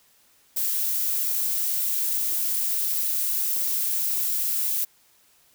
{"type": "noise", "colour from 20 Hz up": "violet", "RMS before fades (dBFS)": -25, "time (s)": [0.56, 4.85], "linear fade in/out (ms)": 10, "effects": ["white hiss -60 dBFS RMS until 5.54 s"]}